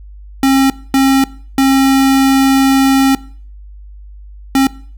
square tone bursts at uneven times, 269.3 Hz, C#4, 50 cents flat, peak -8 dBFS, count 4, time 0.43-0.7 / 0.94-1.24 / 1.58-3.15 / 4.55-4.67 s, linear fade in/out 2 ms, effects noise-tail reverb RT60 0.5 s tail -21 dB re dry + added 50 Hz sine -31 dBFS peak until 4.97 s

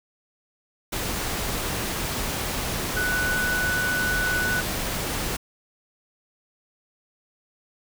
sine tone in noise, 1485 Hz, F#6, 6 cents sharp, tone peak -23 dBFS, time 2.96-4.61 s, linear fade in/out 10 ms, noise pink, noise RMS -28 dBFS, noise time 0.92-5.37 s, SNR +2 dB, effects none

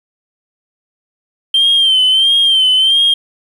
sine tone with vibrato, 3136 Hz, G7, in tune, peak -6 dBFS, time 1.54-3.14 s, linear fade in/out 5 ms, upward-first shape sine, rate 1.5 Hz, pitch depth 63 cents each way, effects tanh soft clip ceiling -5 dBFS + 7-bit

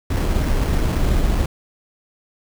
brown noise with sample-and-hold, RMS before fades -18 dBFS, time 0.1-1.46 s, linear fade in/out 5 ms, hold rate 3675 Hz, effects none

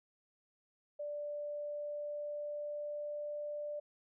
sine tone with pitch glide, 587.3 to 590.7 Hz, D5 to D5, 0 to +10 cents, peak -38 dBFS, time 0.99-3.8 s, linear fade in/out 10 ms, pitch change +10 cents, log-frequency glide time 1.19-3.31 s, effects none

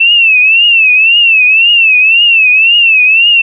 sine tone with vibrato, 2659 Hz, E7, 14 cents sharp, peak -3 dBFS, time 0-3.42 s, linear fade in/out 10 ms, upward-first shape triangle, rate 1.9 Hz, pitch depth 140 cents each way, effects none

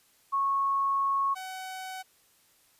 sine / sawtooth tone pair in turn, 1100 / 752.6 Hz, C#6 / F#5, -14 / +29 cents, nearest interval perfect fifth, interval 657 cents, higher first, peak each -24 / -33 dBFS, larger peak first, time 0.32-1.35 / 1.35-2.03 s, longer first, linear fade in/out 20 ms, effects white hiss -64 dBFS RMS until 2.79 s + resampled to 32000 Hz

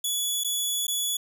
15% pulse tone with dropouts, 3408 Hz, G#7, 44 cents sharp, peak -18 dBFS, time 0.04-1.17 s, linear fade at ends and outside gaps 5 ms, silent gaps 0.437-0.445 / 0.869-0.88 s, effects none

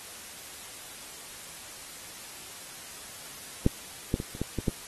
clicks, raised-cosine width 3 ms, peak -8 / -11 / -20 / -29 / -16 / -16 / -10 dBFS, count 7, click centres 3.664 / 4.141 / 4.201 / 4.351 / 4.416 / 4.587 / 4.682 s, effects white hiss -44 dBFS RMS until 4.87 s + AAC 32 kbps

